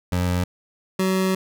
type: tone pair in turn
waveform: 25% pulse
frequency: 89.4 / 188.45 Hz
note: F2 / F#3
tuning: +41 / +32 cents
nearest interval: octave + minor second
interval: 1291 cents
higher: second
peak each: -16 / -15 dBFS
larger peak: second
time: 0.12-0.44 / 0.99-1.35 s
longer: second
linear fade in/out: 5 ms
effects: none